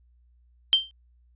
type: tone with exponential decay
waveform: sine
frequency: 3136 Hz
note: G7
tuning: in tune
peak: -12 dBFS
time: 0.73-0.91 s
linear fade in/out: 0 ms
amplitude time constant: 38 ms
effects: added 60 Hz sine -57 dBFS peak until 1.35 s + resampled to 8000 Hz